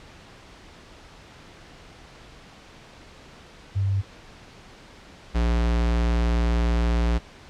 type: tone pair in turn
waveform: sine / square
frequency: 98 / 58.27 Hz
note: G2 / A#1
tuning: 0 / 0 cents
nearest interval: major sixth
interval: 900 cents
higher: first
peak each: -20 dBFS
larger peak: neither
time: 3.75-4.02 / 5.34-7.19 s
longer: second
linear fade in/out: 20 ms
effects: pink hiss -47 dBFS RMS until 7.49 s + low-pass 5000 Hz 12 dB/octave

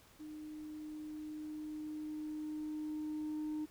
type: tone with level ramp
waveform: sine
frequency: 305.8 Hz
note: D#4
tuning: 30 cents flat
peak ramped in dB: -45 to -34 dBFS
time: 0.19-3.66 s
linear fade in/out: 20 ms
effects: tanh soft clip ceiling -35 dBFS + pink hiss -63 dBFS RMS until 3.7 s

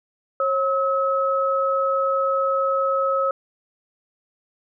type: tone pair together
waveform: sine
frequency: 542.3 / 1287 Hz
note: C#5 / E6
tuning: -38 / -42 cents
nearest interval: octave + minor third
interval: 1496 cents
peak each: -21 dBFS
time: 0.4-3.31 s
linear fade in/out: 2 ms
effects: none

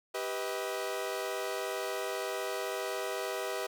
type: chord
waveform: sawtooth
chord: G augmented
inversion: none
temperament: equal with one note detuned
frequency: 392 / 493.9 / 634.6 Hz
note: G4 / B4 / D#5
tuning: 0 / 0 / +34 cents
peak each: -34 dBFS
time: 0.14-3.67 s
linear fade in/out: 10 ms
effects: none

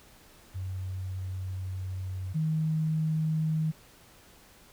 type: tone pair in turn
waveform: sine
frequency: 93.6 / 157.42 Hz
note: F#2 / D#3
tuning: +20 / +21 cents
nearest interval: major sixth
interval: 901 cents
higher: second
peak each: -32 / -25 dBFS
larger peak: second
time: 0.54-2.34 / 2.34-3.72 s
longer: first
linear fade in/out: 20 ms
effects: pink hiss -56 dBFS RMS until 4.72 s

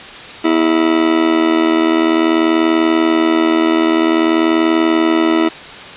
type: tone with amplitude modulation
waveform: 40% pulse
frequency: 325.9 Hz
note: E4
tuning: 20 cents flat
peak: -6 dBFS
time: 0.44-5.49 s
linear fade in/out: 10 ms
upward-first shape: sine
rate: 80.5 Hz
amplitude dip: 80%
effects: white hiss -31 dBFS RMS until 5.96 s + resampled to 8000 Hz

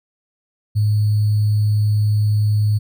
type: tone with sample-and-hold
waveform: sine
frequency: 105.4 Hz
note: G#2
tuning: 26 cents sharp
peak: -13 dBFS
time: 0.75-2.79 s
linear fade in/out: 20 ms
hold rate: 4410 Hz
effects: none

